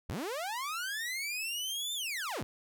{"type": "linear two-way sweep", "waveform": "sawtooth", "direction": "up then down", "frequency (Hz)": [51.91, 3601, 51.91], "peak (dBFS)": -31, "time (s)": [0.09, 2.43], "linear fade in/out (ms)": 0, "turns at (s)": 1.94, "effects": []}